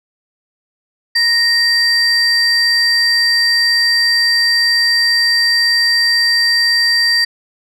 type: tone pair together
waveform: sine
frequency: 1864.7 / 4699 Hz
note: A#6 / D8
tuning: 0 / 0 cents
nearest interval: octave + major third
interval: 1600 cents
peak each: -12 / -10 dBFS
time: 1.15-7.25 s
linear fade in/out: 10 ms
effects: tanh soft clip ceiling -7 dBFS